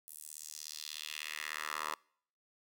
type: tone with high-pass filter sweep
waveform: 10% pulse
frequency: 76.5 Hz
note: D#2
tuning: 29 cents flat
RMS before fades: -43 dBFS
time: 0.08-1.94 s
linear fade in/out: 0 ms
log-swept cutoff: 11000 to 1000 Hz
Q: 2
effects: noise-tail reverb RT60 0.6 s tail -26 dB re dry